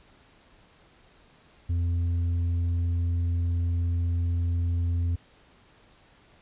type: tone with tanh clipping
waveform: sine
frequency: 85.9 Hz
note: F2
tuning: 28 cents flat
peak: -24 dBFS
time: 1.69-5.16 s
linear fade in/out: 10 ms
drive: 4 dB
effects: pink hiss -58 dBFS RMS until 6.41 s + resampled to 8000 Hz